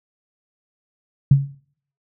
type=tone with exponential decay; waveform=sine; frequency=138.59 Hz; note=C#3; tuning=in tune; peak=-5 dBFS; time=1.31-1.55 s; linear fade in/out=5 ms; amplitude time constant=52 ms; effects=noise-tail reverb RT60 0.6 s tail -21 dB re dry